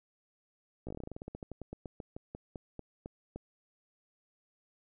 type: slowing click train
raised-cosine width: 2 ms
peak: -28 dBFS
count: 26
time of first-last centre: 0.87-3.36 s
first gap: 16 ms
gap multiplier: 1.13
effects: none